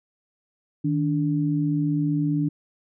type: tone pair together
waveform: sine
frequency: 155.3 / 290.5 Hz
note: D#3 / D4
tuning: -3 / -19 cents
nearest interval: major seventh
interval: 1084 cents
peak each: -23 / -23 dBFS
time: 0.84-2.49 s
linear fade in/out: 10 ms
effects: none